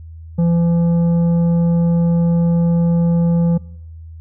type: tone with tanh clipping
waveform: sine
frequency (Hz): 169.6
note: E3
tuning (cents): +50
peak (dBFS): -13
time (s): 0.38-3.58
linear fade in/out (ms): 10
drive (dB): 8
effects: noise-tail reverb RT60 0.9 s tail -24 dB re dry + added 81 Hz sine -32 dBFS peak until 4.2 s